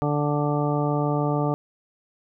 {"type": "harmonic tone", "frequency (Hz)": 146.83, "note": "D3", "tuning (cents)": 0, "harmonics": [1, 2, 3, 4, 5, 6, 8], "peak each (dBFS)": [-24, -27, -29, -30, -31, -32, -33], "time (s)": [0.02, 1.54], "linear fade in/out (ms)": 0, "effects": []}